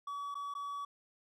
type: tone with dropouts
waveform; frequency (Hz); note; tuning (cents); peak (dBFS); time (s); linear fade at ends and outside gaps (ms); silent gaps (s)
triangle; 1138; C#6; +45; -36; 0.07-0.85; 5; 0.344-0.352 / 0.54-0.55
effects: none